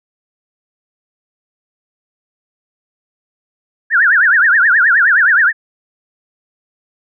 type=tone with vibrato; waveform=sine; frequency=1607 Hz; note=G6; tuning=43 cents sharp; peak=-7 dBFS; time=3.9-5.53 s; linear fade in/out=50 ms; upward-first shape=triangle; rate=9.5 Hz; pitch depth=290 cents each way; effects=none